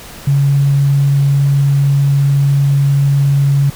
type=tone; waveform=sine; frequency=140 Hz; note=C#3; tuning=18 cents sharp; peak=-8 dBFS; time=0.27-3.7 s; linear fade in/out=5 ms; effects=pink hiss -33 dBFS RMS until 3.75 s